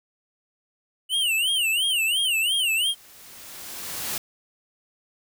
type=tone with vibrato; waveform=square; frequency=2907 Hz; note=F#7; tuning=31 cents flat; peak=-21 dBFS; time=1.09-2.95 s; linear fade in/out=50 ms; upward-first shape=sine; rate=2.9 Hz; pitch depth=190 cents each way
type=noise with exponential growth; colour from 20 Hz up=white; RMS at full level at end=-28 dBFS; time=2.11-4.18 s; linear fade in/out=2 ms; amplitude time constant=450 ms
effects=none